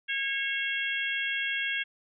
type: harmonic tone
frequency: 546 Hz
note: C#5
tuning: 26 cents flat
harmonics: 3 / 4 / 5 / 6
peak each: -32 / -33 / -34 / -35 dBFS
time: 0.08-1.84 s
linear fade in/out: 20 ms
effects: none